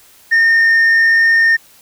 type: tone with frequency modulation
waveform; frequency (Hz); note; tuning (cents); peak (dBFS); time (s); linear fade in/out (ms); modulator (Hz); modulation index
sine; 1824; A#6; -38; -5; 0.31-1.57; 20; 49.2; 0.31
effects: tanh soft clip ceiling -7 dBFS + white hiss -46 dBFS RMS until 1.81 s